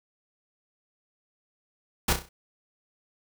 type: noise with echo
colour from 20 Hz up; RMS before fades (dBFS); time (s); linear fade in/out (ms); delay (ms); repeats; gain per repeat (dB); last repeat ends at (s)
pink; -23; 2.08-2.13; 5; 32; 5; -7; 2.29
effects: none